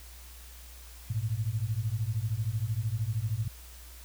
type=beating tone pair; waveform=sine; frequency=103.83 / 116.83 Hz; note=G#2 / A#2; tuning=0 / +4 cents; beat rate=13 Hz; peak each=-31 dBFS; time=1.1-3.48 s; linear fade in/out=5 ms; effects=added 60 Hz sine -47 dBFS peak until 4.04 s + white hiss -52 dBFS RMS until 4.04 s